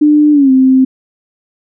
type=tone with pitch glide; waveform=sine; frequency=298.8 to 261.6 Hz; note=D4 to C4; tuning=+30 to 0 cents; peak=-4 dBFS; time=0.01-0.85 s; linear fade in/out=10 ms; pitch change=-230 cents; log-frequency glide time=0.32-0.51 s; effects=none